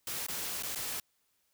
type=noise with dropouts; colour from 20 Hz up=white; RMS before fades=-37 dBFS; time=0.07-1 s; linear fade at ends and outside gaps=2 ms; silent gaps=0.266-0.284 / 0.625-0.633 / 0.749-0.757 s; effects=white hiss -75 dBFS RMS until 1.53 s